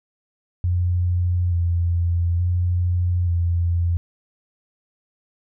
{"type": "tone with vibrato", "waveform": "sine", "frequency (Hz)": 87.31, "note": "F2", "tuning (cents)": 0, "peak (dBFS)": -17, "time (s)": [0.64, 3.97], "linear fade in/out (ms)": 0, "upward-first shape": "square", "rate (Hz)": 0.57, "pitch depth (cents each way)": 27, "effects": []}